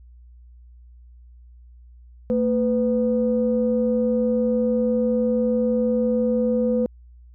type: tone pair together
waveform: sine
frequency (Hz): 225.8 / 499.6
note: A3 / B4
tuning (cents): +45 / +20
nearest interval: octave + major second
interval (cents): 1375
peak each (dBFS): -20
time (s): 2.3-6.86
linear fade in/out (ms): 0
effects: tanh soft clip ceiling -10 dBFS + added 60 Hz sine -44 dBFS peak until 7.34 s